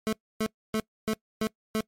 25% pulse tone bursts, 218.4 Hz, A3, 13 cents flat, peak -21 dBFS, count 6, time 0.07-1.806 s, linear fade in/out 0 ms, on 56 ms, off 280 ms, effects noise-tail reverb RT60 0.1 s tail -23 dB re dry + MP3 64 kbps

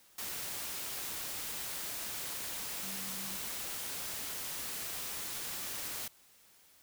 sine tone in noise, 192.5 Hz, G3, 31 cents flat, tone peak -48 dBFS, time 2.83-3.37 s, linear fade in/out 5 ms, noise white, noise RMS -40 dBFS, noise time 0.18-6.08 s, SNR -11 dB, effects white hiss -63 dBFS RMS until 6.82 s

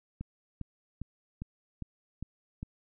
click train, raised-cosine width 5 ms, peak -25 dBFS, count 7, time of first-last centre 0.21-2.629 s, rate 2.48 Hz, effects none

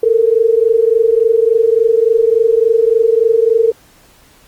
sine tone pair together, 442.7 / 466.2 Hz, A4 / A#4, +11 / 0 cents, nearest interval minor second, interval 89 cents, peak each -11 dBFS, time 0.03-3.72 s, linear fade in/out 5 ms, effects pink hiss -47 dBFS RMS until 4.47 s + Opus 32 kbps

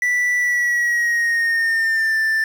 triangle tone with pitch glide, 1967 to 1772.8 Hz, B6 to A6, -7 to +13 cents, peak -14 dBFS, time 0.02-2.44 s, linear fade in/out 2 ms, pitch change -180 cents, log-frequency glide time 0.38-2.18 s, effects 7-bit

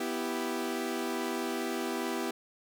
sawtooth chord, E minor, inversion second, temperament equal, 246.9 / 329.6 / 392 Hz, B3 / E4 / G4, 0 / 0 / 0 cents, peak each -32 dBFS, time 0-2.31 s, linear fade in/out 5 ms, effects none

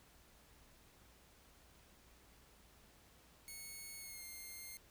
5% pulse tone with pitch glide, 2200 to 2118 Hz, C#7 to C7, -14 to +21 cents, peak -39 dBFS, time 3.48-4.77 s, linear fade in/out 0 ms, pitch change -65 cents, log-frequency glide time 3.99-4.25 s, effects added 60 Hz sine -70 dBFS peak until 4.9 s + pink hiss -66 dBFS RMS until 4.9 s

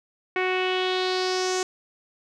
sawtooth tone with low-pass filter sweep, 370 Hz, F#4, in tune, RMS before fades -25 dBFS, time 0.36-1.63 s, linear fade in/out 2 ms, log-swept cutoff 2200 to 6800 Hz, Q 3.5, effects none

